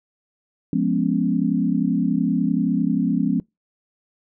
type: chord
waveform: sine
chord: C# dominant seventh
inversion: first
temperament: equal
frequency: 174.61 / 207.7 / 246.9 / 277.2 Hz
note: E#3 / G#3 / B3 / C#4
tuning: 0 / 0 / 0 / 0 cents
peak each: -23 dBFS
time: 0.73-3.4 s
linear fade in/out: 2 ms
effects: noise-tail reverb RT60 0.2 s tail -25 dB re dry